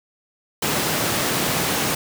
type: high-pass noise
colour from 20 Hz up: pink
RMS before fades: -22 dBFS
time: 0.62-1.95 s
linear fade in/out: 5 ms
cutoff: 140 Hz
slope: 12 dB/octave
effects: none